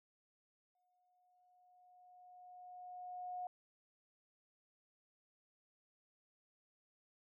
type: tone with exponential growth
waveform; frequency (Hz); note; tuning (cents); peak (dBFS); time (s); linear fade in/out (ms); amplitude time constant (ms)
sine; 724; F#5; -38; -40; 0.75-3.47; 2; 590
effects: none